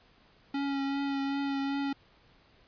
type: tone with vibrato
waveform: square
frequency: 277.2 Hz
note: C#4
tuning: in tune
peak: -30 dBFS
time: 0.54-1.93 s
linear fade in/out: 5 ms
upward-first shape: triangle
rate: 2.6 Hz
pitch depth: 21 cents each way
effects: pink hiss -62 dBFS RMS until 2.67 s + resampled to 11025 Hz